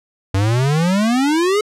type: exponential sweep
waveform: square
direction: up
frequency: 93.7 to 433.2 Hz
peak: -14 dBFS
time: 0.34-1.61 s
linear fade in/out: 5 ms
effects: low-pass 9000 Hz 12 dB/octave